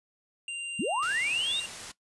square tone, 2784 Hz, F7, 6 cents flat, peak -33 dBFS, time 0.48-1.66 s, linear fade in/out 2 ms
sine linear sweep, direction up, 161.9 to 3821 Hz, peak -27 dBFS, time 0.79-1.6 s, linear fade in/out 5 ms
white low-pass noise, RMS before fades -43 dBFS, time 1.02-1.92 s, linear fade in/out 10 ms, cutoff 8800 Hz, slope 12 dB/octave
effects noise-tail reverb RT60 0.1 s tail -17 dB re dry + resampled to 24000 Hz

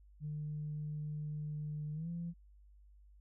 sine tone with pitch glide, 150.6 to 170.02 Hz, D3 to F3, +44 to -46 cents, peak -37 dBFS, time 0.2-2.34 s, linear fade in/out 50 ms, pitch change +210 cents, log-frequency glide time 1.93-2.09 s, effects tanh soft clip ceiling -33 dBFS + added 50 Hz sine -58 dBFS peak until 3.2 s

